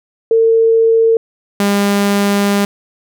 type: tone pair in turn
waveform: sine / sawtooth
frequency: 452.5 / 201.6 Hz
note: A4 / G3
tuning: +48 / +49 cents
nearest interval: octave + major second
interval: 1399 cents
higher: first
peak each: -7 dBFS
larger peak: neither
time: 0.31-1.17 / 1.6-2.65 s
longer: second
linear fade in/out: 2 ms
effects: none